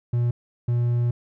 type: tone bursts at uneven times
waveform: triangle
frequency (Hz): 120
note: B2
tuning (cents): -49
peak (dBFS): -17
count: 2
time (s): 0.13-0.31 / 0.68-1.11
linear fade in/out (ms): 5
effects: none